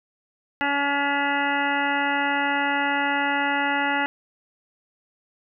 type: harmonic tone with a mistuned harmonic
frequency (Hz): 283.4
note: C#4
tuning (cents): +38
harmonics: 1 / 2 / 3 / 4 / 5 / 6 / 7 / 9 / 10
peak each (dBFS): -29 / -34 / -25 / -37 / -28 / -29 / -28 / -35 / -35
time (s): 0.61-4.06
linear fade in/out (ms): 0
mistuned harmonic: 9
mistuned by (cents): +16
effects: none